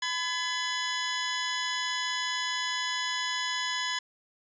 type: tone pair together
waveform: 15% pulse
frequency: 1006.9 / 1698 Hz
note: B5 / G#6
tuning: +33 / +38 cents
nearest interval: major sixth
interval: 905 cents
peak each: -25 dBFS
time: 0.02-3.99 s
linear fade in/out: 5 ms
effects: resampled to 16000 Hz + 10-bit